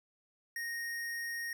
square tone, 1862 Hz, A#6, 2 cents flat, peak -37 dBFS, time 0.56-1.53 s, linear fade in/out 2 ms, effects none

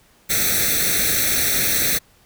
white noise with comb filter, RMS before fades -19 dBFS, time 0.29-1.99 s, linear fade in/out 20 ms, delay 0.5 ms, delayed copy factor +1, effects pink hiss -55 dBFS RMS until 2.25 s

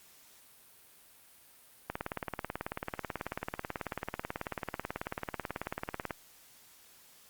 click train, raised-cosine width 0.5 ms, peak -19 dBFS, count 78, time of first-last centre 1.9-6.108 s, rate 18.3 Hz, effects white hiss -59 dBFS RMS until 7.29 s + Opus 48 kbps

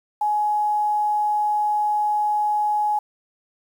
sine tone with quantisation, 840 Hz, G#5, 19 cents sharp, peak -18 dBFS, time 0.21-2.99 s, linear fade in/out 5 ms, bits 8, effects none

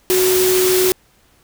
sine tone in noise, 370 Hz, F#4, in tune, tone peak -13 dBFS, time 0.1-0.92 s, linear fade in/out 0 ms, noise white, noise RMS -19 dBFS, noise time 0.1-0.92 s, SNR +3 dB, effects pink hiss -55 dBFS RMS until 1.43 s

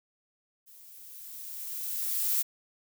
violet noise with level ramp, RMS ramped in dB -54 to -26 dBFS, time 0.66-2.43 s, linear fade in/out 20 ms, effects none

